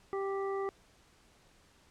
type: harmonic tone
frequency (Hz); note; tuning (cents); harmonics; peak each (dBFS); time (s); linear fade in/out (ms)
391.8; G4; -1; 1 / 2 / 3 / 5; -33 / -42 / -41 / -49; 0.13-0.69; 0
effects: pink hiss -64 dBFS RMS until 1.9 s + low-pass 9000 Hz 12 dB/octave